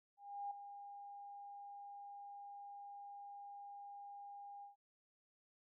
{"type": "tone with ADSR envelope", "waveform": "sine", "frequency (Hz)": 808, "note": "G#5", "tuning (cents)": -48, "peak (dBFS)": -40, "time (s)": [0.17, 4.76], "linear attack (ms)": 340, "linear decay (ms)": 4, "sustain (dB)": -10, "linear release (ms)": 130, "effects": []}